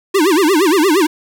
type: tone with vibrato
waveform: square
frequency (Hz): 346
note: F4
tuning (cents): -16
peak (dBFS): -10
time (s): 0.14-1.07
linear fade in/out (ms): 10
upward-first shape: sine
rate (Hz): 8.6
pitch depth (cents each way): 270
effects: 7-bit